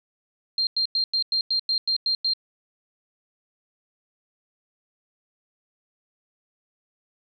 sine tone bursts, 4186 Hz, C8, in tune, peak -20 dBFS, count 10, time 0.58-2.335 s, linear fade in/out 2 ms, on 90 ms, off 95 ms, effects none

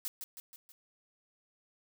blue noise with echo, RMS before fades -37 dBFS, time 0.05-0.08 s, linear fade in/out 0 ms, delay 160 ms, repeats 4, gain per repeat -5 dB, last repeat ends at 0.72 s, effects none

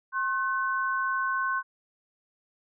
sine tone pair together, 1070 / 1513.2 Hz, C6 / F#6, +38 / +38 cents, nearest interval tritone, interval 600 cents, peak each -28 dBFS, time 0.12-1.63 s, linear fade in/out 50 ms, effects none

